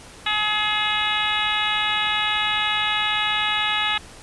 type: harmonic tone with a mistuned harmonic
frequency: 423.3 Hz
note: G#4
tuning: 33 cents sharp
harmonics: 2 / 3 / 4 / 5 / 6 / 7 / 8 / 9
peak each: -28 / -28 / -28 / -28 / -28 / -28 / -28 / -28 dBFS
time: 0.26-3.98 s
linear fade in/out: 5 ms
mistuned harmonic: 7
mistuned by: -27 cents
effects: pink hiss -43 dBFS RMS until 4.22 s + resampled to 24000 Hz